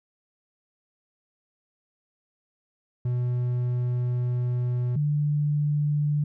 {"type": "tone pair in turn", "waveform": ["triangle", "sine"], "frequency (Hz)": [123.2, 147.58], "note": ["B2", "D3"], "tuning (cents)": [-4, 9], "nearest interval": "minor third", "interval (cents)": 313, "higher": "second", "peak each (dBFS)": -21, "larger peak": "neither", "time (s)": [[3.05, 4.96], [4.96, 6.24]], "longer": "first", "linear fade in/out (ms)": 5, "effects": []}